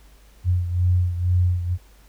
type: beating tone pair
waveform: sine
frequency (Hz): 89.1 / 91.2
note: F2 / F#2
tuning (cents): +35 / -24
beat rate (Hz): 2.1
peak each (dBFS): -18 / -24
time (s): 0.44-1.78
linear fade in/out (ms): 50
effects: added 50 Hz sine -48 dBFS peak until 2.08 s + pink hiss -56 dBFS RMS until 2.08 s